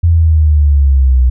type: exponential sweep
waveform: sine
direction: down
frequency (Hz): 85.5 to 61.74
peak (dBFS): -5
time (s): 0.03-1.3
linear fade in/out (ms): 10
effects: none